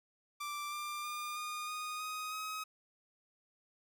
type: tone with pitch steps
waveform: sawtooth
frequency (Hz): 1174.7 / 1189.7 / 1204.9 / 1220.3 / 1236 / 1251.8 / 1267.8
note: D6 / D6 / D6 / D#6 / D#6 / D#6 / D#6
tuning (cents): 0 / +22 / +44 / -34 / -12 / +10 / +32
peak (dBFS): -35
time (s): 0.4-2.64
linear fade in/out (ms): 10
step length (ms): 320
effects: none